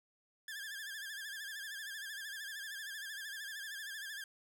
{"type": "tone with vibrato", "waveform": "sawtooth", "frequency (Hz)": 1677, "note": "G#6", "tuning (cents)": 16, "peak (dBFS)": -39, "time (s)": [0.48, 4.24], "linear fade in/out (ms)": 2, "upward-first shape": "sine", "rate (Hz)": 13, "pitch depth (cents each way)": 98, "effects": []}